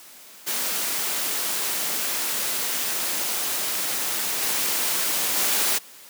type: noise with level steps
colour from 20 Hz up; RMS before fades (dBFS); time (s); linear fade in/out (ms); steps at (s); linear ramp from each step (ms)
white; -26 / -24 / -22; 0.46-5.79; 20; 4.42 / 5.36; 5
effects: white hiss -46 dBFS RMS until 6.09 s + high-pass 200 Hz 12 dB/octave